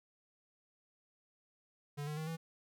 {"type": "tone with pitch steps", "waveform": "square", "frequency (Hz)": [145, 150.98, 157.21, 163.7], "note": ["D3", "D3", "D#3", "E3"], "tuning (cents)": [-22, 48, 18, -12], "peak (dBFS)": -39, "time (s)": [1.97, 2.37], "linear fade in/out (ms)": 20, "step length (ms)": 100, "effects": []}